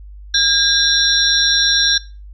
sine tone cluster, 1617 / 3564 / 3907 / 4056 / 5590 Hz, G#6 / A7 / B7 / B7 / F8, -47 / +22 / -19 / +45 / +1 cents, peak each -18 dBFS, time 0.34-1.98 s, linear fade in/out 5 ms, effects noise-tail reverb RT60 0.3 s tail -18 dB re dry + added 50 Hz sine -33 dBFS peak until 2.33 s

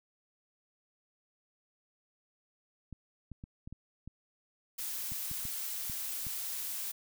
clicks, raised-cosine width 5 ms, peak -32 dBFS, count 11, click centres 2.927 / 3.317 / 3.439 / 3.675 / 3.726 / 4.076 / 5.12 / 5.314 / 5.453 / 5.898 / 6.268 s
blue noise, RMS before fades -38 dBFS, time 4.78-6.92 s, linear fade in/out 10 ms
effects none

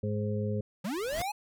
harmonic tone, 105 Hz, G#2, 19 cents sharp, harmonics 1 / 2 / 4 / 5, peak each -31 / -34 / -37 / -38 dBFS, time 0.03-0.61 s, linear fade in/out 5 ms
square linear sweep, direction up, 164.81 to 861 Hz, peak -32 dBFS, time 0.84-1.32 s, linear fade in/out 10 ms
pink noise with exponential growth, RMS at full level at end -34 dBFS, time 0.87-1.22 s, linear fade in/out 2 ms, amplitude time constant 74 ms
effects none

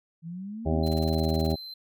sine exponential sweep, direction up, 159.5 to 277.2 Hz, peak -34 dBFS, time 0.22-0.84 s, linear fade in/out 50 ms
harmonic tone, 79.6 Hz, D#2, 40 cents sharp, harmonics 1 / 2 / 3 / 4 / 5 / 7 / 8 / 9 / 10, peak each -27 / -29 / -30 / -34 / -32 / -35 / -35 / -41 / -38 dBFS, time 0.65-1.56 s, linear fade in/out 20 ms
triangle tone, 4088 Hz, C8, 41 cents flat, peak -37 dBFS, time 0.83-1.74 s, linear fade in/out 5 ms
white noise bursts, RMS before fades -46 dBFS, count 13, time 0.86-1.522 s, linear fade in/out 5 ms, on 26 ms, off 27 ms
effects none

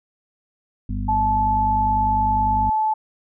harmonic tone, 50 Hz, G1, 35 cents sharp, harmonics 1 / 2 / 4 / 5, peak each -25 / -28 / -31 / -32 dBFS, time 0.89-2.7 s, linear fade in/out 5 ms
sine tone, 868 Hz, A5, 24 cents flat, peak -17 dBFS, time 1.08-2.94 s, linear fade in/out 10 ms
effects none

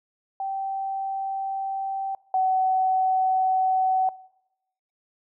sine tone pair in turn, 777 / 753.6 Hz, G5 / F#5, -16 / +32 cents, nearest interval minor second, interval 52 cents, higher first, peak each -26 / -19 dBFS, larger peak second, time 0.4-2.15 / 2.34-4.09 s, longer neither, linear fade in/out 2 ms, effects noise-tail reverb RT60 0.9 s tail -22 dB re dry

